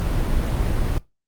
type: noise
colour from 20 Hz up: brown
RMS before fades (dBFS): -21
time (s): 0-0.98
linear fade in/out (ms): 0
effects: noise-tail reverb RT60 0.2 s tail -19 dB re dry + Opus 32 kbps